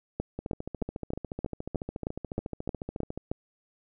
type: two click trains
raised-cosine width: 2 ms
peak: -21 / -16 dBFS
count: 40 / 11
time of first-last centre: 0.39-3.176 / 0.2-3.315 s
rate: 14 / 3.21 Hz
effects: none